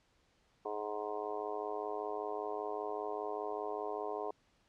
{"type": "harmonic tone", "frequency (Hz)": 105.1, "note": "G#2", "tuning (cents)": 21, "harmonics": [3, 4, 5, 6, 7, 8, 9, 10], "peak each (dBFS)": [-50, -40, -48, -45, -43, -53, -46, -47], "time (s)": [0.65, 4.31], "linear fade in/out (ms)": 5, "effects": ["pink hiss -72 dBFS RMS until 4.68 s", "low-pass 6000 Hz 12 dB/octave"]}